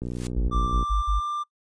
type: click train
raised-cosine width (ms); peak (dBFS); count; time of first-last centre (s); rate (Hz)
3; -19; 50; 0.02-0.827; 60.7
type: noise with exponential growth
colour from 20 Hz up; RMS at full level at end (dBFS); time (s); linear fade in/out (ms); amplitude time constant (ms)
white; -35; 0.03-0.27; 1; 52
type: tone bursts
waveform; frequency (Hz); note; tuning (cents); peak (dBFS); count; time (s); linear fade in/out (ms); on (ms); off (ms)
sine; 50.8; G#1; -38; -20; 5; 0.36-1.202; 20; 130; 48
type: tone with pitch glide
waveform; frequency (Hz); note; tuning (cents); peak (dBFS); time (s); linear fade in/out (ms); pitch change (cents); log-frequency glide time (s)
triangle; 1178 to 1187.6; D6 to D6; +5 to +19; -24; 0.51-1.44; 20; +14; 0.78-1.22
effects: noise-tail reverb RT60 0.1 s tail -26 dB re dry + resampled to 22050 Hz